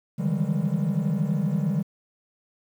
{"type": "tone cluster", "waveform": "triangle", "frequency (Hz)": [144.3, 156.9, 165.6, 191.8, 204.1], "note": ["D3", "D#3", "E3", "G3", "G#3"], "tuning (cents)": [-30, 15, 8, -37, -30], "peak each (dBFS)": -26, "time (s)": [0.18, 1.83], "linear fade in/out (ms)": 20, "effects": ["tanh soft clip ceiling -14 dBFS", "9-bit"]}